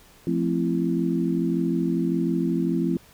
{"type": "chord", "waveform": "sine", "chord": "F major seventh", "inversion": "none", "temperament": "equal with one note detuned", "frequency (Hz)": [174.61, 220, 261.6, 334.6], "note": ["F3", "A3", "C4", "E4"], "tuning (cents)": [0, 0, 0, 26], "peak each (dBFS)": [-25, -30, -26, -26], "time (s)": [0.27, 2.97], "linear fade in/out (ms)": 2, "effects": ["pink hiss -53 dBFS RMS until 3.13 s"]}